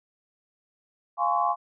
sine chord, Db major seventh, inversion first, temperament equal with one note detuned, 698.5 / 830.6 / 1046.5 / 1124.2 Hz, F5 / Ab5 / C6 / Db6, 0 / 0 / 0 / +24 cents, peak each -27 dBFS, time 1.17-1.56 s, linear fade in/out 50 ms, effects none

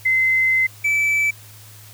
sine / triangle tone pair in turn, 2060 / 2312 Hz, C7 / D7, -28 / -28 cents, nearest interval major second, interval 200 cents, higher second, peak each -14 dBFS, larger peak neither, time 0.05-0.67 / 0.84-1.31 s, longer first, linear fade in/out 10 ms, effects added 105 Hz sine -43 dBFS peak until 1.93 s + white hiss -45 dBFS RMS until 1.93 s

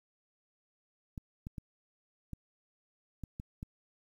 clicks, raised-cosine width 5 ms, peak -28 dBFS, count 7, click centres 1.178 / 1.469 / 1.582 / 2.333 / 3.237 / 3.399 / 3.629 s, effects 10-bit

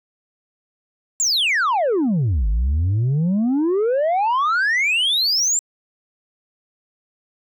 sine exponential two-way sweep, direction down then up, 7540 to 49 to 7540 Hz, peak -13 dBFS, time 1.2-5.59 s, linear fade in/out 0 ms, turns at 2.48 s, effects tanh soft clip ceiling -15 dBFS

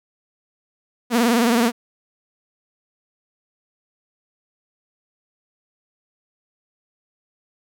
sawtooth tone with vibrato, 235.1 Hz, A#3, 15 cents sharp, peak -11 dBFS, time 1.1-1.72 s, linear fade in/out 50 ms, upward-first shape sine, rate 19 Hz, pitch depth 91 cents each way, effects none

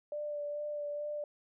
sine tone with vibrato, 589 Hz, D5, 5 cents sharp, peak -35 dBFS, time 0.12-1.24 s, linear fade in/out 2 ms, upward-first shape sine, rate 2.3 Hz, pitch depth 17 cents each way, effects none

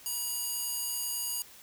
square tone with high-pass filter, 959 Hz, A#5, 49 cents sharp, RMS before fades -34 dBFS, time 0.06-1.42 s, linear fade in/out 0 ms, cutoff 7700 Hz, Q 0.58, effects white hiss -53 dBFS RMS until 1.62 s

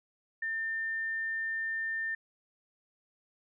sine tone, 1800 Hz, A6, 39 cents sharp, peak -31 dBFS, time 0.42-2.15 s, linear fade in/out 5 ms, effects none

